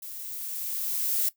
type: noise with level ramp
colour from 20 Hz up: violet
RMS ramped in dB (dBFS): -40 to -25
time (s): 0.02-1.29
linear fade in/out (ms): 5
effects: noise-tail reverb RT60 0.1 s tail -17 dB re dry